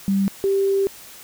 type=tone pair in turn; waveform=sine; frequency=196 / 392 Hz; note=G3 / G4; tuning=0 / 0 cents; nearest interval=octave; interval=1200 cents; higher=second; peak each=-16 dBFS; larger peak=neither; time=0.08-0.28 / 0.44-0.87 s; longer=second; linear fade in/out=0 ms; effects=white hiss -42 dBFS RMS until 1.23 s